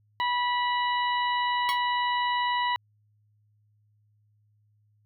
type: harmonic tone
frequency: 978 Hz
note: B5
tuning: 17 cents flat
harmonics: 1 / 2 / 3 / 4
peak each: -25 / -31 / -35 / -37 dBFS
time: 0.2-2.76 s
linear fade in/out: 0 ms
type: tone with exponential decay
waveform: 15% pulse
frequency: 1101 Hz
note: C#6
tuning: 12 cents flat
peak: -18 dBFS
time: 1.69-1.8 s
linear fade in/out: 0 ms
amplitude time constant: 22 ms
effects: added 105 Hz sine -63 dBFS peak until 5.05 s